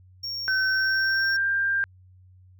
triangle tone, 5530 Hz, F8, 18 cents flat, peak -28 dBFS, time 0.23-1.37 s, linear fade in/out 10 ms
sine tone with pitch glide, 1533 to 1590.7 Hz, G6 to G6, -39 to +25 cents, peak -21 dBFS, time 0.48-1.84 s, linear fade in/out 0 ms, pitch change +64 cents, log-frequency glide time 0.7-1.48 s
effects added 92 Hz sine -50 dBFS peak until 2.59 s

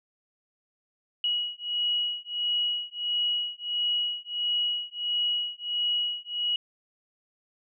sine beating tone pair, 2910 / 2911.5 Hz, F#7 / F#7, -29 / -29 cents, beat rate 1.5 Hz, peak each -29 dBFS, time 1.24-6.56 s, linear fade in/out 2 ms, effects none

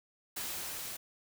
white noise with level ramp, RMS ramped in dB -38 to -42 dBFS, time 0.36-0.97 s, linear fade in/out 10 ms, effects none

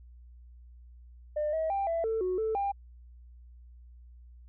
sine tone with pitch steps, 601 / 639 / 790 / 666 / 446 / 367.9 / 440.2 / 798 Hz, D5 / D#5 / G5 / E5 / A4 / F#4 / A4 / G5, +40 / +46 / +13 / +18 / +23 / -10 / +1 / +31 cents, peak -26 dBFS, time 1.36-2.72 s, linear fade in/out 10 ms, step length 170 ms, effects tanh soft clip ceiling -24 dBFS + added 60 Hz sine -49 dBFS peak until 4.48 s

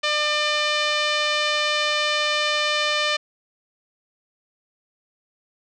5% pulse tone with low-pass filter, 599 Hz, D5, 34 cents sharp, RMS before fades -22 dBFS, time 0.03-3.17 s, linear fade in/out 10 ms, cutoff 3600 Hz, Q 0.94, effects none

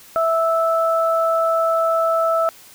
sine tone pair together, 657 / 1314 Hz, E5 / E6, -6 / -6 cents, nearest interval octave, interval 1200 cents, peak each -17 / -19 dBFS, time 0.16-2.49 s, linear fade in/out 0 ms, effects white hiss -45 dBFS RMS until 2.74 s

